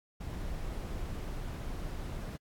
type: noise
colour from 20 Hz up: brown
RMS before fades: -38 dBFS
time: 0.2-2.37 s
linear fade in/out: 10 ms
effects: AAC 64 kbps